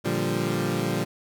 20% pulse chord, G minor seventh, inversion first, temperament equal, 116.54 / 146.83 / 174.61 / 196 Hz, Bb2 / D3 / F3 / G3, 0 / 0 / 0 / 0 cents, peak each -25 dBFS, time 0.04-1.05 s, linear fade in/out 20 ms, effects none

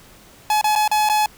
45% pulse tone with dropouts, 850 Hz, G#5, 40 cents sharp, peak -15 dBFS, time 0.5-1.26 s, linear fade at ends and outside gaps 2 ms, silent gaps 0.613-0.642 / 0.753-0.759 / 0.878-0.914 / 1.09-1.097 s, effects pink hiss -47 dBFS RMS until 1.37 s

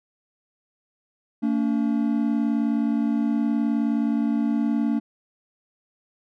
triangle tone pair together, 226.7 / 285.9 Hz, A#3 / D4, -48 / -46 cents, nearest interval major third, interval 402 cents, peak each -20 / -22 dBFS, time 1.42-5 s, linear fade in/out 20 ms, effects none

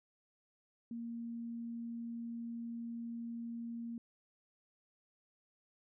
sine tone, 233.1 Hz, A#3, in tune, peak -40 dBFS, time 0.91-3.98 s, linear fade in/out 2 ms, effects none

